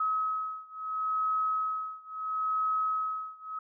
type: beating tone pair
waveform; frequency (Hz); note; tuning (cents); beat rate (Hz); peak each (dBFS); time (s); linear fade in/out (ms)
sine; 1278 / 1278.74; D#6 / D#6; +46 / +47; 0.74; -31 / -32; 0-3.59; 5
effects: none